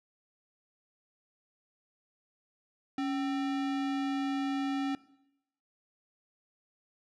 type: tone with sample-and-hold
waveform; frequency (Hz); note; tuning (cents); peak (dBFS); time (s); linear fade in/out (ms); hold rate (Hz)
sine; 277.2; C#4; 0; -29; 2.98-4.95; 2; 1050
effects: noise-tail reverb RT60 0.8 s tail -19 dB re dry + low-pass 4000 Hz 12 dB/octave